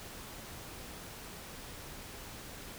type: silence
effects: pink hiss -47 dBFS RMS until 2.78 s